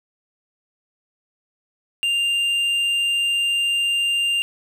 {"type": "tone with tanh clipping", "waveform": "sine", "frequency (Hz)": 2794, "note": "F7", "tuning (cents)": 0, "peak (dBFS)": -19, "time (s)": [2.03, 4.42], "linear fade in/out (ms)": 0, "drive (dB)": 6, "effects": []}